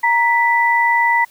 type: tone pair together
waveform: sine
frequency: 934 / 1979 Hz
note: A#5 / B6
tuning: +3 / +3 cents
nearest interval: octave + minor second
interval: 1300 cents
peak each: -14 / -15 dBFS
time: 0.03-1.25 s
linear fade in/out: 10 ms
effects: white hiss -50 dBFS RMS until 1.3 s